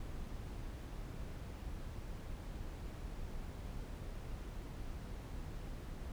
brown noise, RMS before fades -45 dBFS, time 0-6.12 s, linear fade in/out 2 ms, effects none

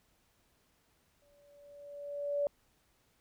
sine tone with exponential growth, 575 Hz, D5, 37 cents flat, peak -27 dBFS, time 1.22-2.47 s, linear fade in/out 1 ms, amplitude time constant 270 ms, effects pink hiss -72 dBFS RMS until 3.2 s

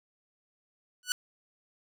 10% pulse tone with exponential growth, 1480 Hz, F#6, in tune, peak -14 dBFS, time 1.03-1.12 s, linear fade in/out 1 ms, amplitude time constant 18 ms, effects none

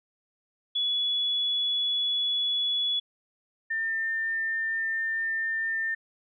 sine tone pair in turn, 3400 / 1801.1 Hz, G#7 / A6, +40 / +40 cents, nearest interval major seventh, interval 1100 cents, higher first, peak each -24 / -26 dBFS, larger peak first, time 0.75-3 / 3.7-5.95 s, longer neither, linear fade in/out 10 ms, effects none

